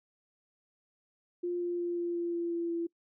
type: tone with pitch steps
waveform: sine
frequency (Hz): 351.5 / 349.5 / 347.5 / 345.5 / 343.5 / 341.5 / 339.5 / 337.6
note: F4 / F4 / F4 / F4 / F4 / F4 / F4 / E4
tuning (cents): +11 / +1 / -9 / -19 / -29 / -39 / -49 / +41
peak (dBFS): -30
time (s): 1.43-2.87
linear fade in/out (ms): 10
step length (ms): 180
effects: noise-tail reverb RT60 0.1 s tail -23 dB re dry

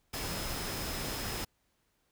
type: tone in noise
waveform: sine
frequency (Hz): 5120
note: D#8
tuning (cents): +49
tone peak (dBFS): -45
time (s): 0.13-1.45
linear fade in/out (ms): 10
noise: pink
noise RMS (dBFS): -37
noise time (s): 0.13-1.45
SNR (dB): -11
effects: pink hiss -75 dBFS RMS until 2.11 s

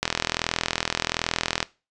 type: click train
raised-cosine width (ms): 0.2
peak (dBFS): -4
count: 67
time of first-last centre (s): 0.03-1.628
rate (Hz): 41.3
effects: noise-tail reverb RT60 0.3 s tail -20 dB re dry + resampled to 22050 Hz

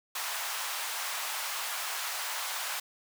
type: high-pass noise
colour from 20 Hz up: pink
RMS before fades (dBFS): -35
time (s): 0.15-2.8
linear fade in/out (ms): 5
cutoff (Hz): 800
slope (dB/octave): 24
effects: none

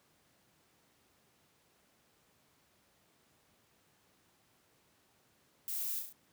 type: noise with echo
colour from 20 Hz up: violet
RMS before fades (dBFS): -39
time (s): 5.68-5.99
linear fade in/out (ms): 0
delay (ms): 34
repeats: 4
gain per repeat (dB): -4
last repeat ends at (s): 6.126
effects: pink hiss -70 dBFS RMS until 6.32 s + high-pass 100 Hz 12 dB/octave

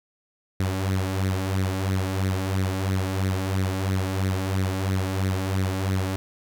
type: tone with flanger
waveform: sawtooth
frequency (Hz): 95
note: F#2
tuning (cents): +46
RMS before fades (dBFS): -25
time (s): 0.6-6.16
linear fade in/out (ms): 0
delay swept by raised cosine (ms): 0.49 to 3.69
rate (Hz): 3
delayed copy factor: +0.65
effects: none

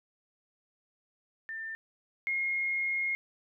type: tone pair in turn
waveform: sine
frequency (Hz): 1792 / 2147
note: A6 / C7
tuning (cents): +31 / +44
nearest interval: minor third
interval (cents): 313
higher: second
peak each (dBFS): -36 / -28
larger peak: second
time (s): 1.49-1.75 / 2.27-3.15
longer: second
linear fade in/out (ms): 0
effects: none

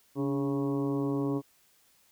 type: harmonic tone with a mistuned harmonic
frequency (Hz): 137.8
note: C#3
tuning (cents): -10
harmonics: 1 / 2 / 3 / 4 / 5 / 6 / 7 / 8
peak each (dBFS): -34 / -29 / -34 / -42 / -47 / -50 / -46 / -45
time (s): 0.15-1.42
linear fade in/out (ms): 50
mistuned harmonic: 2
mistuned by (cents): +51
effects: white hiss -65 dBFS RMS until 2.11 s

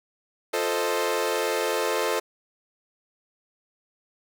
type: chord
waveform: sawtooth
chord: F dominant seventh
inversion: none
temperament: equal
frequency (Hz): 349.2 / 440 / 523.3 / 622.3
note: F4 / A4 / C5 / Eb5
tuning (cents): 0 / 0 / 0 / 0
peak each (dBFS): -28 / -23 / -25 / -27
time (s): 0.53-2.2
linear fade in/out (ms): 10
effects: none

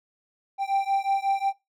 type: beating tone pair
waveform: triangle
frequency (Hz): 783 / 788.5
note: G5 / G5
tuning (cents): -2 / +10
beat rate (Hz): 5.5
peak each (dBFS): -23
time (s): 0.58-1.53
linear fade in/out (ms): 50
effects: noise-tail reverb RT60 0.2 s tail -17 dB re dry

